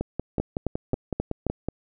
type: two click trains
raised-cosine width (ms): 2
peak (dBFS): -11 / -13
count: 5 / 10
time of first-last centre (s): 0.4-1.467 / 0.01-1.686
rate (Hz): 3.75 / 5.37
effects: none